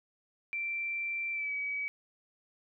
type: tone with pitch glide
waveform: sine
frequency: 2349 to 2276 Hz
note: D7 to C#7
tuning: 0 to +45 cents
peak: -32 dBFS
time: 0.53-1.88 s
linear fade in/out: 0 ms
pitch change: -55 cents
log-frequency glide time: 1.32-1.53 s
effects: none